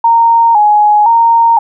sine tone with vibrato, 880 Hz, A5, in tune, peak -4 dBFS, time 0.04-1.59 s, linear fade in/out 5 ms, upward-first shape square, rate 0.98 Hz, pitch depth 85 cents each way, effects none

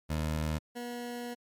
20% pulse tone pair in turn, 77.6 / 241.2 Hz, D#2 / B3, -4 / -41 cents, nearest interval octave + minor sixth, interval 1963 cents, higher second, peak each -25 / -32 dBFS, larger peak first, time 0.09-0.59 / 0.75-1.35 s, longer second, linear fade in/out 20 ms, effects MP3 96 kbps

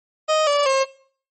30% pulse tone with pitch steps, 623 / 577.9 / 536.1 Hz, D#5 / D5 / C5, +2 / -28 / +42 cents, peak -13 dBFS, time 0.28-0.85 s, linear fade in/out 20 ms, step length 190 ms, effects noise-tail reverb RT60 0.5 s tail -20 dB re dry + MP3 32 kbps

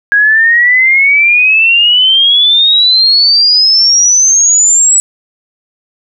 sine exponential sweep, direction up, 1638 to 7902 Hz, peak -4 dBFS, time 0.12-5 s, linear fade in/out 0 ms, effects none

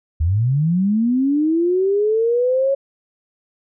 sine linear sweep, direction up, 73.42 to 554.4 Hz, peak -14 dBFS, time 0.2-2.75 s, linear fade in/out 10 ms, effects none

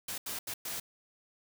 white noise bursts at uneven times, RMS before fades -38 dBFS, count 4, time 0.08-0.18 / 0.26-0.39 / 0.47-0.54 / 0.65-0.8 s, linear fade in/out 5 ms, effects none

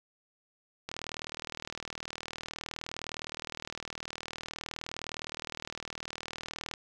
click train, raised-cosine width 0.2 ms, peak -20 dBFS, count 232, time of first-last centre 0.89-6.738 s, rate 39.5 Hz, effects none

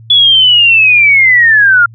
sine linear sweep, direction down, 3428 to 1377 Hz, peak -3 dBFS, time 0.1-1.86 s, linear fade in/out 5 ms, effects added 113 Hz sine -32 dBFS peak until 1.94 s

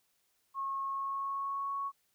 sine tone with pitch glide, 1089 to 1110 Hz, C#6 to C#6, -31 to +2 cents, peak -33 dBFS, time 0.54-1.92 s, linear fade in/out 50 ms, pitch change +33 cents, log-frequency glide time 0.83-1.73 s, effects white hiss -75 dBFS RMS until 2.14 s

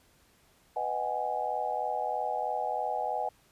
sine chord, G# minor seventh, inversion first, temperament just, 498.4 / 623 / 747.5 / 830.6 Hz, B4 / D#5 / F#5 / G#5, +16 / +2 / +17 / 0 cents, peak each -38 / -36 / -33 / -33 dBFS, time 0.76-3.29 s, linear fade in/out 5 ms, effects pink hiss -64 dBFS RMS until 3.51 s + resampled to 32000 Hz

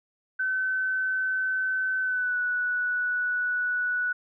sine tone with pitch glide, 1524 to 1475.5 Hz, G6 to F#6, -49 to -5 cents, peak -24 dBFS, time 0.39-4.13 s, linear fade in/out 10 ms, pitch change -56 cents, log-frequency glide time 2.01-2.38 s, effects none

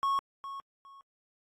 triangle tone with echo, 1100 Hz, C#6, 14 cents flat, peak -24 dBFS, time 0.03-0.19 s, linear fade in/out 0 ms, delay 410 ms, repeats 2, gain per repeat -12 dB, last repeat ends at 1.01 s, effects AAC 48 kbps

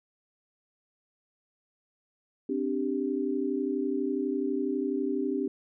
sine chord, C suspended second, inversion none, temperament equal, 261.6 / 293.7 / 392 Hz, C4 / D4 / G4, 0 / 0 / 0 cents, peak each -31 dBFS, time 2.49-5.48 s, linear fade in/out 5 ms, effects none

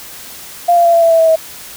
sine tone with pitch steps, 697 / 689 / 681.1 / 673.3 / 665.5 / 657.9 / 650.3 / 642.9 Hz, F5 / F5 / F5 / E5 / E5 / E5 / E5 / E5, -4 / -24 / -44 / +36 / +16 / -4 / -24 / -43 cents, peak -6 dBFS, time 0.68-1.36 s, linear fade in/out 10 ms, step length 85 ms, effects white hiss -32 dBFS RMS until 1.76 s

